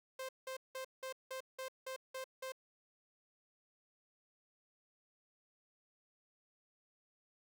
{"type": "tone bursts", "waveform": "sawtooth", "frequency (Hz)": 523.3, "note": "C5", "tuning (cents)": 0, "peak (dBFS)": -38, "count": 9, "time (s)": [0.19, 2.521], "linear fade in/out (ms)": 5, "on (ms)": 99, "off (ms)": 180, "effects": []}